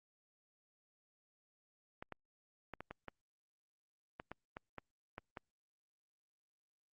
clicks, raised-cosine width 0.5 ms, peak -30 dBFS, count 12, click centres 2.025 / 2.123 / 2.737 / 2.806 / 2.91 / 3.083 / 4.199 / 4.316 / 4.569 / 4.783 / 5.181 / 5.372 s, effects Opus 48 kbps

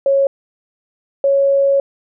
sine tone pair in turn, 550 / 553.5 Hz, C#5 / C#5, -14 / -3 cents, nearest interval unison, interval 11 cents, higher second, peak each -10 dBFS, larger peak neither, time 0.06-0.27 / 1.24-1.8 s, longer second, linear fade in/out 2 ms, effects none

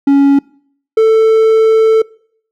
triangle tone pair in turn, 279.1 / 443 Hz, C#4 / A4, +12 / +12 cents, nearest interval minor sixth, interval 800 cents, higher second, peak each -3 dBFS, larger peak neither, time 0.07-0.39 / 0.97-2.02 s, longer second, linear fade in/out 5 ms, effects noise-tail reverb RT60 0.6 s tail -24 dB re dry

